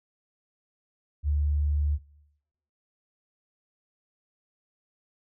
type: tone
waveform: sine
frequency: 73.42 Hz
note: D2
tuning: in tune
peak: -22 dBFS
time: 1.23-1.99 s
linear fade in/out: 50 ms
effects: noise-tail reverb RT60 0.9 s tail -23 dB re dry